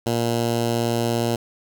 10% pulse tone with notch filter, 117.2 Hz, A#2, 10 cents sharp, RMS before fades -22 dBFS, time 0.06-1.36 s, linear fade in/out 5 ms, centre 1800 Hz, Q 1.7, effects none

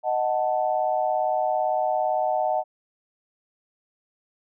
sine chord, D# diminished, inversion none, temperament equal, 622.3 / 740 / 880 Hz, D#5 / F#5 / A5, 0 / 0 / 0 cents, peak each -25 / -24 / -28 dBFS, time 0.03-2.64 s, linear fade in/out 50 ms, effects none

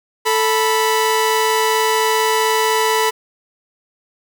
sawtooth tone pair together, 440 / 984.3 Hz, A4 / B5, 0 / -6 cents, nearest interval octave + major second, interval 1394 cents, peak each -13 dBFS, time 0.25-3.11 s, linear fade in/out 20 ms, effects none

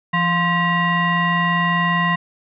sine tone with frequency modulation, 1046.5 Hz, C6, in tune, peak -15 dBFS, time 0.13-2.16 s, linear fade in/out 10 ms, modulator 875 Hz, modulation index 1.4, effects none

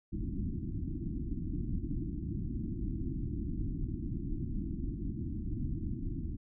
pink low-pass noise, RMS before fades -36 dBFS, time 0.12-6.37 s, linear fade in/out 20 ms, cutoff 340 Hz, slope 96 dB/octave, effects none

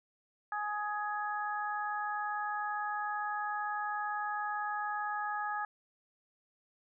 harmonic tone, 417.8 Hz, G#4, 10 cents sharp, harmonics 2 / 3 / 4, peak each -36 / -38 / -39 dBFS, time 0.52-5.65 s, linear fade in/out 2 ms, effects none

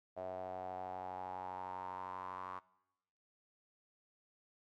sawtooth tone with band-pass filter sweep, 92.5 Hz, F#2, in tune, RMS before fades -45 dBFS, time 0.16-2.6 s, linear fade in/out 20 ms, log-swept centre 650 to 1100 Hz, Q 6.9, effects noise-tail reverb RT60 1.0 s tail -22 dB re dry

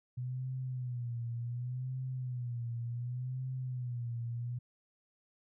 sine tone with vibrato, 123.47 Hz, B2, in tune, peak -35 dBFS, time 0.17-4.59 s, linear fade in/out 10 ms, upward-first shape sine, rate 0.68 Hz, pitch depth 86 cents each way, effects none

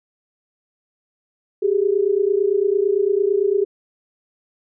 sine tone pair together, 386.4 / 415.3 Hz, G4 / G#4, -25 / 0 cents, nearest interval minor second, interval 125 cents, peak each -18 / -18 dBFS, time 1.62-3.65 s, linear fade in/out 10 ms, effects none

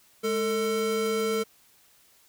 square tone pair together, 210 / 446.4 Hz, G#3 / A4, +19 / +25 cents, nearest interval octave + minor second, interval 1306 cents, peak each -33 / -26 dBFS, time 0.23-1.44 s, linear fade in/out 20 ms, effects white hiss -60 dBFS RMS until 2.28 s

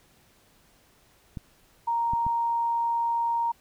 clicks, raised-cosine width 5 ms, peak -22 dBFS, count 3, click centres 1.372 / 2.135 / 2.266 s
sine tone, 932.3 Hz, A#5, in tune, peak -23 dBFS, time 1.87-3.52 s, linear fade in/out 10 ms
effects pink hiss -61 dBFS RMS until 3.6 s

